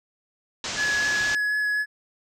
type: low-pass noise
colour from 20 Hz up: white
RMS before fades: -31 dBFS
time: 0.64-1.35 s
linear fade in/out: 2 ms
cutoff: 6900 Hz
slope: 48 dB/octave
type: tone with vibrato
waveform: triangle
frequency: 1692 Hz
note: G#6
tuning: 32 cents sharp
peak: -20 dBFS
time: 0.76-1.86 s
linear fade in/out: 50 ms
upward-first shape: sine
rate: 4 Hz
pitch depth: 10 cents each way
effects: none